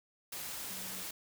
sine tone in noise, 186.8 Hz, F#3, 17 cents sharp, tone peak -52 dBFS, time 0.7-1.02 s, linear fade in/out 5 ms, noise white, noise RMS -42 dBFS, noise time 0.32-1.11 s, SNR -13 dB, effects none

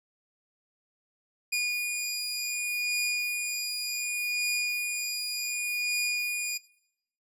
sawtooth beating tone pair, 2442 / 2442.67 Hz, D#7 / D#7, -33 / -33 cents, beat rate 0.67 Hz, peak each -31 / -26 dBFS, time 1.52-6.58 s, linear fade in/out 10 ms, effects noise-tail reverb RT60 0.7 s tail -18 dB re dry + resampled to 32000 Hz

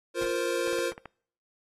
square chord, F suspended fourth, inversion none, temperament equal, 349.2 / 466.2 / 523.3 Hz, F4 / Bb4 / C5, 0 / 0 / 0 cents, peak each -32 dBFS, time 0.14-0.93 s, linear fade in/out 50 ms
pink noise with exponential decay, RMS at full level -39 dBFS, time 0.21-0.44 s, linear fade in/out 1 ms, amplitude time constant 49 ms
clicks, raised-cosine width 0.5 ms, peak -26 dBFS, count 6, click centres 0.676 / 0.729 / 0.789 / 0.92 / 0.979 / 1.057 s
effects noise-tail reverb RT60 0.6 s tail -26 dB re dry + AAC 32 kbps

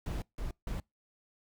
brown noise bursts at uneven times, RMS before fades -36 dBFS, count 3, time 0.06-0.22 / 0.38-0.51 / 0.67-0.8 s, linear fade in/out 2 ms, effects noise-tail reverb RT60 0.2 s tail -25 dB re dry

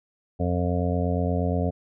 harmonic tone, 88.5 Hz, F2, 23 cents sharp, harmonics 1 / 2 / 3 / 5 / 6 / 7 / 8, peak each -25 / -28 / -30 / -32 / -33 / -33 / -34 dBFS, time 0.39-1.71 s, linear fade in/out 20 ms, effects none

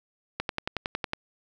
click train, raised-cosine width 0.3 ms, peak -12 dBFS, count 9, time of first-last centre 0.4-1.134 s, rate 10.9 Hz, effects none

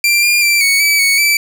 sawtooth tone with pitch steps, 2365 / 2406 / 2348 / 2224 / 2296 / 2223 / 2319 Hz, D7 / D7 / D7 / C#7 / D7 / C#7 / D7, +12 / +41 / -1 / +5 / -40 / +4 / -22 cents, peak -6 dBFS, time 0.04-1.37 s, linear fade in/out 2 ms, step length 190 ms, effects none

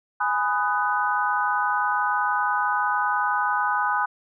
sine chord, G# minor seventh, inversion none, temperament just, 830.6 / 996.7 / 1245.9 / 1495.1 Hz, G#5 / B5 / D#6 / F#6, 0 / +16 / +2 / +18 cents, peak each -26 dBFS, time 0.2-4.06 s, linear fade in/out 10 ms, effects none

